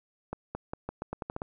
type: accelerating click train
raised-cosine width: 1 ms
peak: -20 dBFS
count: 10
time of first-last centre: 0.33-1.419 s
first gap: 220 ms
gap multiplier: 0.84
effects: none